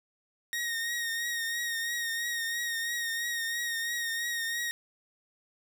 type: tone with vibrato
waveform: sawtooth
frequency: 1864.7 Hz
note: A#6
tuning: in tune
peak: -27 dBFS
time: 0.53-4.71 s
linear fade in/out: 0 ms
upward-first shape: triangle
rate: 3 Hz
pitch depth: 41 cents each way
effects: none